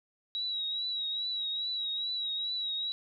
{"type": "tone with vibrato", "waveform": "sine", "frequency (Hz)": 3862, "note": "B7", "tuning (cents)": -39, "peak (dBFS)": -31, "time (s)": [0.35, 2.92], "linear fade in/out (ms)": 0, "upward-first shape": "triangle", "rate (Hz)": 2.4, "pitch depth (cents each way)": 56, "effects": []}